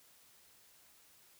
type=silence; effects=white hiss -64 dBFS RMS until 1.39 s